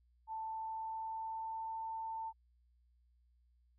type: tone with pitch glide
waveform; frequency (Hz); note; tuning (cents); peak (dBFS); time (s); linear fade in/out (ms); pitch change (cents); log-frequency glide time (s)
sine; 885 to 894.2; A5 to A5; +10 to +28; -39; 0.27-2.33; 50; +18; 0.39-1.81
effects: added 60 Hz sine -68 dBFS peak until 3.78 s